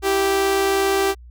sawtooth tone pair together, 328.2 / 390.9 Hz, E4 / G4, -8 / -5 cents, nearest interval minor third, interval 303 cents, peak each -24 / -13 dBFS, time 0.02-1.15 s, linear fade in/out 50 ms, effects added 60 Hz sine -39 dBFS peak until 1.3 s

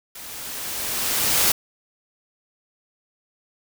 white noise with level ramp, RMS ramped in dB -38 to -17 dBFS, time 0.15-1.52 s, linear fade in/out 5 ms, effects none

